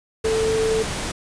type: tone in noise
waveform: sine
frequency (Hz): 442.5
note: A4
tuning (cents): +10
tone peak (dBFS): -18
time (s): 0.24-0.83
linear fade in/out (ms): 10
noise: pink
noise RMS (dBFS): -27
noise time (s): 0.24-1.12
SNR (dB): +6
effects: resampled to 22050 Hz